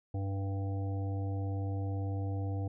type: harmonic tone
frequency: 98 Hz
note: G2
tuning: in tune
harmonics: 1 / 3 / 5 / 7 / 8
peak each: -32 / -42 / -46 / -49 / -50 dBFS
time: 0.14-2.68 s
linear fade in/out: 5 ms
effects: none